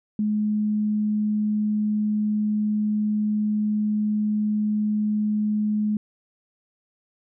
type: tone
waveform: sine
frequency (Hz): 211.4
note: G#3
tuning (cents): +31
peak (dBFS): -20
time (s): 0.19-5.97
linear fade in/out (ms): 2
effects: none